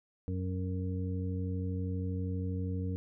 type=harmonic tone; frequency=92.5 Hz; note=F#2; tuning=in tune; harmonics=1 / 2 / 3 / 5; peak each=-33 / -39 / -41 / -44 dBFS; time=0.28-2.96 s; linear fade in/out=0 ms; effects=none